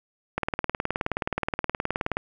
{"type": "click train", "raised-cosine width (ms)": 0.5, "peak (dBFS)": -10, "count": 35, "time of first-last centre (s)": [0.38, 2.169], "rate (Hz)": 19, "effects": []}